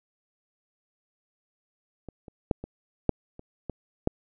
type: clicks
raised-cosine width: 2 ms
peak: -26 / -30 / -9 / -23 / -7 / -29 / -19 / -9 dBFS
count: 8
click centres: 2.087 / 2.282 / 2.512 / 2.64 / 3.093 / 3.394 / 3.697 / 4.074 s
effects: none